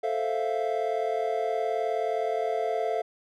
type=chord; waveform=triangle; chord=F major seventh; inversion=first; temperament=equal; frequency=440 / 523.3 / 659.3 / 698.5 Hz; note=A4 / C5 / E5 / F5; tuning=0 / 0 / 0 / 0 cents; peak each=-28 / -33 / -29 / -28 dBFS; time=0.03-3.02 s; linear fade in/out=10 ms; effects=none